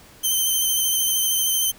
5% pulse tone with vibrato, 3101 Hz, G7, 19 cents flat, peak -11 dBFS, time 0.23-1.72 s, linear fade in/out 20 ms, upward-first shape sine, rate 13 Hz, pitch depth 21 cents each way, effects pink hiss -48 dBFS RMS until 1.78 s

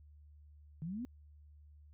sine exponential sweep, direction up, 151.5 to 261.6 Hz, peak -38 dBFS, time 0.82-1.05 s, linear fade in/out 0 ms, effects added 74 Hz sine -56 dBFS peak until 1.93 s

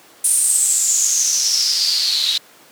white noise with band-pass filter sweep, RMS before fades -17 dBFS, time 0.24-2.38 s, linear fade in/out 5 ms, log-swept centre 9500 to 3800 Hz, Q 8.6, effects pink hiss -46 dBFS RMS until 2.71 s + high-pass 300 Hz 12 dB/octave

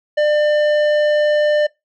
sine tone with tanh clipping, 598 Hz, D5, 31 cents sharp, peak -14 dBFS, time 0.17-1.67 s, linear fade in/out 10 ms, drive 12 dB, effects noise-tail reverb RT60 0.2 s tail -23 dB re dry

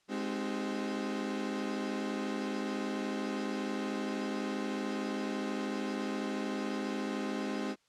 35% pulse chord, Ab major seventh, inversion none, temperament equal with one note detuned, 207.7 / 261.6 / 311.1 / 382.8 Hz, Ab3 / C4 / Eb4 / G4, 0 / 0 / 0 / -41 cents, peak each -36 / -36 / -39 / -40 dBFS, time 0.08-7.76 s, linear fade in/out 50 ms, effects white hiss -71 dBFS RMS until 7.88 s + low-pass 6000 Hz 12 dB/octave

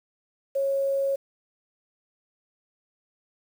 sine tone, 549 Hz, C#5, 17 cents flat, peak -22 dBFS, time 0.55-1.16 s, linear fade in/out 10 ms, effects 8-bit

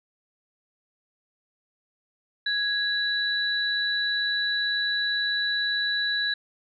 sine tone pair together, 1661.2 / 3949 Hz, G#6 / B7, 0 / -1 cents, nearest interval octave + minor third, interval 1499 cents, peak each -26 dBFS, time 2.46-6.34 s, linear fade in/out 5 ms, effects none

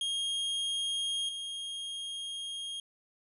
45% pulse tone pair in turn, 3245 / 3245 Hz, G#7 / G#7, -41 / -41 cents, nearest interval unison, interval 0 cents, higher neither, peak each -30 / -36 dBFS, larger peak first, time 0.01-1.29 / 1.29-2.8 s, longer second, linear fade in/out 2 ms, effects resampled to 24000 Hz

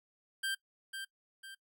25% pulse tone with echo, 1574 Hz, G6, 7 cents sharp, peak -29 dBFS, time 0.43-0.55 s, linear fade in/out 10 ms, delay 500 ms, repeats 2, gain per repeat -7 dB, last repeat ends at 1.55 s, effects noise-tail reverb RT60 0.1 s tail -20 dB re dry

